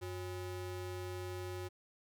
square ring-modulated tone, 227.9 Hz, A#3, 39 cents flat, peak -38 dBFS, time 0.01-1.69 s, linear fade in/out 20 ms, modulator 134 Hz, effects none

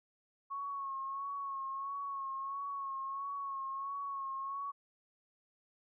sine tone with vibrato, 1099 Hz, C#6, 15 cents flat, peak -37 dBFS, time 0.5-4.72 s, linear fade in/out 20 ms, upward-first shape sine, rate 1.5 Hz, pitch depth 36 cents each way, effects none

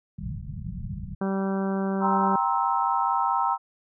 white low-pass noise, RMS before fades -34 dBFS, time 0.18-1.15 s, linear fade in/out 10 ms, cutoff 200 Hz, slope 96 dB/octave
harmonic tone, 193.8 Hz, G3, 20 cents flat, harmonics 1 / 2 / 3 / 4 / 5 / 6 / 7 / 8, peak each -25 / -31 / -35 / -37 / -39 / -41 / -42 / -43 dBFS, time 1.21-2.36 s, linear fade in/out 5 ms
sine chord, C dominant seventh, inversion second, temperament just, 784.9 / 941.9 / 1046.5 / 1308.1 Hz, G5 / Bb5 / C6 / E6, +2 / +18 / 0 / -14 cents, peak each -27 / -25 / -28 / -28 dBFS, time 2-3.58 s, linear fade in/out 50 ms
effects none

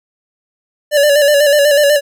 square tone with vibrato, 580 Hz, D5, 22 cents flat, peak -8 dBFS, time 0.91-2.01 s, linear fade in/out 50 ms, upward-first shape square, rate 8.1 Hz, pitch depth 44 cents each way, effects none

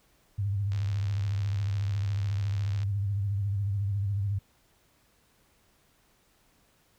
sine tone with vibrato, 100 Hz, G2, 35 cents sharp, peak -26 dBFS, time 0.38-4.39 s, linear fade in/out 10 ms, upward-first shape sine, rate 14 Hz, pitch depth 71 cents each way
click train, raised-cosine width 0.2 ms, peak -28 dBFS, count 152, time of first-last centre 0.72-2.832 s, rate 71.5 Hz
effects pink hiss -66 dBFS RMS until 6.98 s

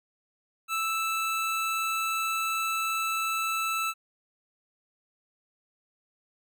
25% pulse tone, 1318.5 Hz, E6, in tune, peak -23 dBFS, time 0.68-3.94 s, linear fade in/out 50 ms, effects none

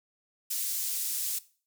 pink high-pass noise, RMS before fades -32 dBFS, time 0.5-1.39 s, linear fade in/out 10 ms, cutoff 7500 Hz, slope 12 dB/octave, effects noise-tail reverb RT60 0.4 s tail -18 dB re dry

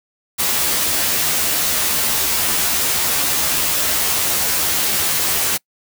white noise with comb filter, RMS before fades -18 dBFS, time 0.38-5.58 s, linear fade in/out 20 ms, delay 13 ms, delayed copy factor +1, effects noise-tail reverb RT60 0.1 s tail -26 dB re dry

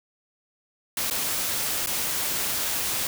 white noise with dropouts, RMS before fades -27 dBFS, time 0.97-3.07 s, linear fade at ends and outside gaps 2 ms, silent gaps 1.101-1.109 / 1.862-1.871 s, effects none

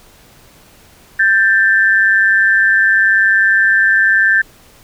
sine tone pair together, 1570 / 1769.1 Hz, G6 / A6, +2 / +9 cents, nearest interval major second, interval 207 cents, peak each -11 dBFS, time 1.19-4.42 s, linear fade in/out 10 ms, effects pink hiss -45 dBFS RMS until 4.83 s

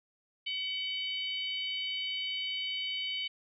harmonic tone, 755 Hz, F#5, 35 cents sharp, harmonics 3 / 4 / 5 / 6, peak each -39 / -34 / -45 / -47 dBFS, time 0.46-3.28 s, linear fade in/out 10 ms, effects none

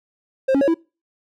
triangle tone with pitch steps, 530 / 276.6 / 555 / 329.6 Hz, C5 / C#4 / C#5 / E4, +22 / -4 / +2 / 0 cents, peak -12 dBFS, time 0.48-0.744 s, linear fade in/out 10 ms, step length 66 ms, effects noise-tail reverb RT60 0.3 s tail -23 dB re dry

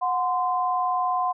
sine tone pair together, 731 / 1033.8 Hz, F#5 / C6, -21 / -21 cents, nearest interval tritone, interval 600 cents, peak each -24 dBFS, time 0.01-1.33 s, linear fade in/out 20 ms, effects none

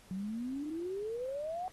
sine exponential sweep, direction up, 182.1 to 756 Hz, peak -35 dBFS, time 0.11-1.68 s, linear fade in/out 0 ms, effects pink hiss -60 dBFS RMS until 1.72 s + AAC 32 kbps

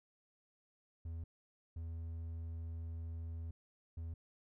triangle tone bursts at uneven times, 82.41 Hz, E2, in tune, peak -39 dBFS, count 3, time 1.05-1.24 / 1.76-3.51 / 3.97-4.14 s, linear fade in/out 5 ms, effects none

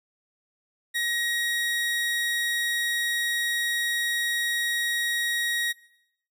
30% pulse tone, 1890 Hz, A#6, 23 cents sharp, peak -22 dBFS, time 0.94-5.73 s, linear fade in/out 20 ms, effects noise-tail reverb RT60 0.8 s tail -21 dB re dry

